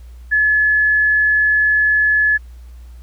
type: tone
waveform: sine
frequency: 1712 Hz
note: A6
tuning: 48 cents flat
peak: -11 dBFS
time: 0.31-2.38 s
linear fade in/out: 20 ms
effects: added 60 Hz sine -34 dBFS peak until 3.02 s + pink hiss -55 dBFS RMS until 3.02 s